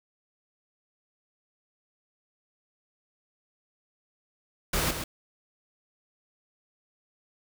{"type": "noise with echo", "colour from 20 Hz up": "pink", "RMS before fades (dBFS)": -27, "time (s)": [4.73, 4.91], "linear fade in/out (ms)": 5, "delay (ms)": 130, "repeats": 1, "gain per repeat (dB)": -7, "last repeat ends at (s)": 5.04, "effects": []}